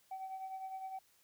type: tone with tremolo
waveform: sine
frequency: 763 Hz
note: G5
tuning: 47 cents flat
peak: -37 dBFS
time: 0.11-0.99 s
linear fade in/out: 5 ms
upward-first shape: triangle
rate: 9.8 Hz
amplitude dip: 65%
effects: tanh soft clip ceiling -38 dBFS + white hiss -70 dBFS RMS until 1.23 s